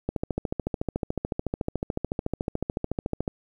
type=click train; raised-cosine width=2 ms; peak=-13 dBFS; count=45; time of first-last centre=0.09-3.278 s; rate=13.8 Hz; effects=9-bit